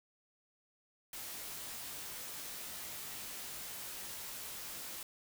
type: noise with comb filter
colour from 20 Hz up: white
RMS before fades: -45 dBFS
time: 1.13-5.03 s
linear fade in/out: 2 ms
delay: 19 ms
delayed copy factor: -0.6
effects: none